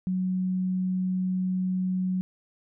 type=tone; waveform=sine; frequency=185 Hz; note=F#3; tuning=in tune; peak=-24 dBFS; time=0.07-2.21 s; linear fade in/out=0 ms; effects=none